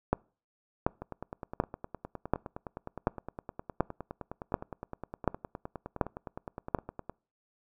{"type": "two click trains", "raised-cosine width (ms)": 1, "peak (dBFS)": [-10, -24], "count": [10, 60], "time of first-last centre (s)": [[0.13, 6.748], [1.02, 7.096]], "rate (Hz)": [1.36, 9.71], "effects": ["noise-tail reverb RT60 0.4 s tail -26 dB re dry"]}